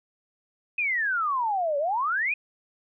sine exponential two-way sweep, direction down then up, 2549 to 554.4 to 2549 Hz, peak -23 dBFS, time 0.78-2.34 s, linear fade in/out 5 ms, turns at 1.78 s, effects none

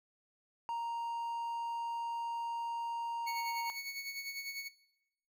triangle tone, 932.3 Hz, A#5, in tune, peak -33 dBFS, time 0.69-3.7 s, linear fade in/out 0 ms
25% pulse tone with tremolo, 2217 Hz, C#7, in tune, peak -34 dBFS, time 3.26-4.69 s, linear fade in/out 20 ms, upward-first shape sine, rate 10 Hz, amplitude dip 55%
effects noise-tail reverb RT60 0.9 s tail -19 dB re dry

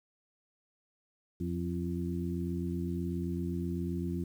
harmonic tone with a mistuned harmonic, 87.8 Hz, F2, 10 cents sharp, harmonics 1 / 2 / 3 / 4, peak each -37 / -35 / -39 / -39 dBFS, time 1.4-4.24 s, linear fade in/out 5 ms, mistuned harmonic 4, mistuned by -46 cents, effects 10-bit

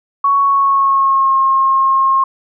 sine tone with pitch glide, 1114 to 1073.6 Hz, C#6 to C6, +8 to +44 cents, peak -9 dBFS, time 0.24-2.24 s, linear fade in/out 5 ms, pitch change -64 cents, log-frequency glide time 0.39-1.37 s, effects none

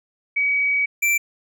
sine / square tone pair in turn, 2268 / 2343 Hz, C#7 / D7, +39 / -5 cents, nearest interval minor second, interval 56 cents, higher second, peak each -17 dBFS, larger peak neither, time 0.36-0.86 / 1.02-1.18 s, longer first, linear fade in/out 10 ms, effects none

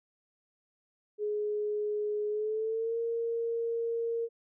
sine tone with pitch glide, 419.3 to 462.6 Hz, G#4 to A#4, +17 to -13 cents, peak -29 dBFS, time 1.18-4.29 s, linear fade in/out 50 ms, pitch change +170 cents, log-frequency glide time 2.29-2.98 s, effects none

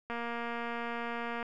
click train, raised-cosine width 0.5 ms, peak -23 dBFS, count 313, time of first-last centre 0.1-1.428 s, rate 235 Hz, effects none

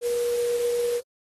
sine tone in noise, 479 Hz, A#4, 47 cents sharp, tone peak -22 dBFS, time 0.01-1.02 s, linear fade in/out 50 ms, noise white, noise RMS -38 dBFS, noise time 0.01-1.02 s, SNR +13 dB, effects AAC 32 kbps

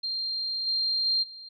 sine tone with level steps, 4186 Hz, C8, in tune, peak -28 / -24 / -22 / -41 dBFS, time 0.03-1.49 s, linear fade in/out 10 ms, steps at 0.66 / 1.05 / 1.22 s, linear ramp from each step 20 ms, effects none

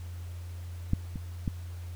clicks, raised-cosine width 5 ms, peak -13 / -22 / -16 dBFS, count 3, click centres 0.934 / 1.158 / 1.478 s, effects added 87 Hz sine -37 dBFS peak until 1.95 s + pink hiss -55 dBFS RMS until 1.95 s

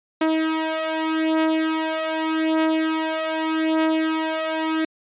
sawtooth beating tone pair, 317.6 / 318.43 Hz, D#4 / D#4, +36 / +40 cents, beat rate 0.83 Hz, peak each -20 / -18 dBFS, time 0.21-4.85 s, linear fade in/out 5 ms, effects resampled to 8000 Hz

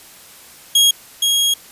sawtooth tone pair in turn, 3283 / 3283 Hz, G#7 / G#7, -21 / -21 cents, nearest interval unison, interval 0 cents, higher neither, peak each -6 / -10 dBFS, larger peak first, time 0.75-0.91 / 1.22-1.54 s, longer second, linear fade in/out 5 ms, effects white hiss -42 dBFS RMS until 1.71 s + resampled to 32000 Hz

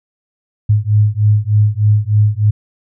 sine beating tone pair, 103.83 / 107.13 Hz, G#2 / A2, 0 / -46 cents, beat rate 3.3 Hz, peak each -12 dBFS, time 0.69-2.51 s, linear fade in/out 10 ms, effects none

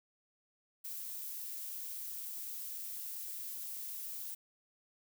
violet noise, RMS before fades -43 dBFS, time 0.84-4.35 s, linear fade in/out 10 ms, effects none

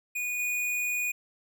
square tone with level steps, 2460 Hz, D#7, 20 cents flat, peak -30 / -28 dBFS, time 0.15-1.12 s, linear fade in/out 10 ms, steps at 0.39 s, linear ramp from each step 5 ms, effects none

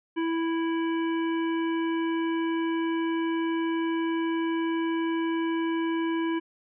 harmonic tone, 329.6 Hz, E4, in tune, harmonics 1 / 3 / 5 / 7 / 9, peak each -25 / -35 / -39 / -42 / -44 dBFS, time 0.16-6.4 s, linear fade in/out 20 ms, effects none

